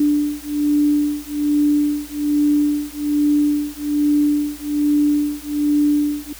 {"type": "beating tone pair", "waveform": "sine", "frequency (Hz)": [293.7, 294.9], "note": ["D4", "D4"], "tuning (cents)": [0, 7], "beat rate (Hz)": 1.2, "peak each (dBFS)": -18, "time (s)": [0, 6.33], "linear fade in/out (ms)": 5, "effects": ["added 56 Hz sine -43 dBFS peak until 6.39 s", "white hiss -39 dBFS RMS until 6.39 s"]}